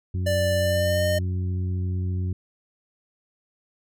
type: harmonic tone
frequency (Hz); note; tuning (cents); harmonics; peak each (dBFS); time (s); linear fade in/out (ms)
91.5; F#2; -19; 1 / 2 / 3 / 4; -23 / -34 / -41 / -42; 0.14-2.33; 5
type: tone with pitch glide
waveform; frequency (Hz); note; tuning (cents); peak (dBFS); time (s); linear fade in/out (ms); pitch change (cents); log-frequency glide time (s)
square; 589 to 608.4; D5 to D#5; +5 to -39; -22; 0.26-1.19; 10; +56; 0.54-1.04
effects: MP3 96 kbps